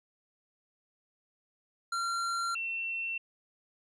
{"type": "tone pair in turn", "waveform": ["square", "sine"], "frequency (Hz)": [1374, 2702], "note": ["F6", "E7"], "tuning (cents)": [-29, 42], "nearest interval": "octave", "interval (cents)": 1171, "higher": "second", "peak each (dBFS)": [-31, -32], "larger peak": "first", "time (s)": [[1.92, 2.55], [2.55, 3.18]], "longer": "neither", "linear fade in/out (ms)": 5, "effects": ["resampled to 22050 Hz"]}